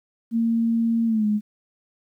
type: tone with pitch glide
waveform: sine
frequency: 229.4 to 210.4 Hz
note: A#3 to G#3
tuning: -28 to +23 cents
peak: -18 dBFS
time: 0.31-1.41 s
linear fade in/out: 50 ms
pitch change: -149 cents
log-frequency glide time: 1.06-1.26 s
effects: 10-bit